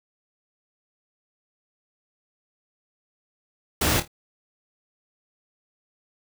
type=noise with echo; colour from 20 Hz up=pink; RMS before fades=-22 dBFS; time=3.81-4 s; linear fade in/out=5 ms; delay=26 ms; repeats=3; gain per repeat=-10 dB; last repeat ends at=4.078 s; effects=none